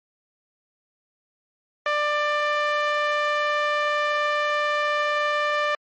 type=tone with low-pass filter; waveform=5% pulse; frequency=593 Hz; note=D5; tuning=17 cents sharp; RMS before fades=-23 dBFS; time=1.86-5.75 s; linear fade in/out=2 ms; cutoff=1600 Hz; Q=1.1; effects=MP3 32 kbps